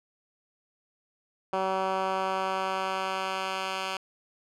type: tone with band-pass filter sweep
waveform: 10% pulse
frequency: 190 Hz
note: F#3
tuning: 46 cents sharp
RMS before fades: -30 dBFS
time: 1.53-3.97 s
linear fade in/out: 2 ms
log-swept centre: 780 to 2500 Hz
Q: 0.8
effects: none